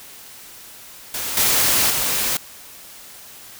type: noise with level steps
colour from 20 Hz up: white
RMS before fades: -26 / -17 / -21 dBFS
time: 1.14-2.37 s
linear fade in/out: 2 ms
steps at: 1.37 / 1.9 s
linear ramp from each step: 2 ms
effects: white hiss -41 dBFS RMS until 3.59 s